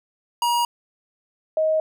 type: tone pair in turn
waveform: square / sine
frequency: 953 / 629.3 Hz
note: A#5 / D#5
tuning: +38 / +19 cents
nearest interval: perfect fifth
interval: 719 cents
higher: first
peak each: -19 / -17 dBFS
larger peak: second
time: 0.42-0.65 / 1.57-1.8 s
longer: neither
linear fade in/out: 2 ms
effects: none